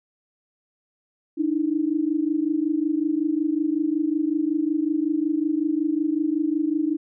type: tone pair together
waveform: sine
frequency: 296 / 321.4 Hz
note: D4 / E4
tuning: +14 / -44 cents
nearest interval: minor second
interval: 142 cents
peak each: -23 dBFS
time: 1.37-6.97 s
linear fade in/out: 20 ms
effects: none